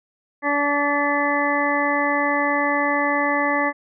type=harmonic tone with a mistuned harmonic; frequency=287.7 Hz; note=D4; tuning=36 cents flat; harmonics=1 / 2 / 3 / 4 / 6 / 7; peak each=-25 / -25 / -25 / -25 / -25 / -25 dBFS; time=0.42-3.73 s; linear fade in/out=50 ms; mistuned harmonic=6; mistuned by=+17 cents; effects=none